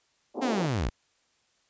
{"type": "band-pass noise", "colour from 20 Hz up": "pink", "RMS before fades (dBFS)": -32, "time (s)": [0.34, 0.68], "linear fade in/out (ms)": 50, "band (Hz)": [240, 900], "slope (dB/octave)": 48}
{"type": "linear sweep", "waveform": "sawtooth", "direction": "down", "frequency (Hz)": [274.3, 40.15], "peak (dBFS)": -22, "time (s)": [0.41, 0.9], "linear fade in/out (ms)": 20}
{"effects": ["white hiss -69 dBFS RMS until 1.69 s", "resampled to 16000 Hz"]}